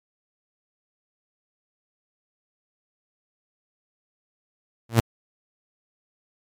sawtooth tone with exponential growth, 115 Hz, A#2, 23 cents flat, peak -7 dBFS, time 4.89-5 s, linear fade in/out 5 ms, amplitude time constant 23 ms, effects MP3 96 kbps

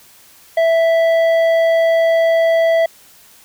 sine tone with tanh clipping, 659.3 Hz, E5, in tune, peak -12 dBFS, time 0.57-2.86 s, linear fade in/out 5 ms, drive 9 dB, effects white hiss -46 dBFS RMS until 3.44 s

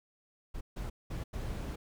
brown noise bursts at uneven times, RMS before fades -38 dBFS, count 4, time 0.54-0.61 / 0.76-0.9 / 1.1-1.24 / 1.33-1.76 s, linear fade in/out 10 ms, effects none

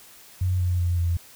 sine tone with pitch steps, 91.5 / 89.46 / 87.47 / 85.52 Hz, F#2 / F2 / F2 / F2, -19 / +42 / +3 / -36 cents, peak -20 dBFS, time 0.41-1.17 s, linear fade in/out 5 ms, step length 190 ms, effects white hiss -49 dBFS RMS until 1.35 s

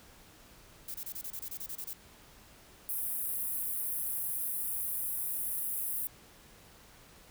violet noise bursts, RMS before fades -40 dBFS, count 12, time 0.88-1.934 s, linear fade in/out 5 ms, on 64 ms, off 26 ms
pink high-pass noise, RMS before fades -35 dBFS, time 2.89-6.07 s, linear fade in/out 0 ms, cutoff 10000 Hz, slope 48 dB/octave
effects pink hiss -57 dBFS RMS until 7.3 s

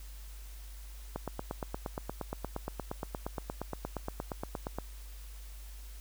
click train, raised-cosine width 1 ms, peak -21 dBFS, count 32, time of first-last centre 1.16-4.786 s, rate 8.55 Hz, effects added 50 Hz sine -44 dBFS peak until 6 s + white hiss -56 dBFS RMS until 6 s

